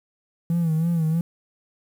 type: tone with vibrato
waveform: triangle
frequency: 164.3 Hz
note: E3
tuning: 5 cents flat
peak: -16 dBFS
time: 0.5-1.21 s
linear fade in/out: 2 ms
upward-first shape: sine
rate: 3.1 Hz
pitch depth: 78 cents each way
effects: tanh soft clip ceiling -14 dBFS + 8-bit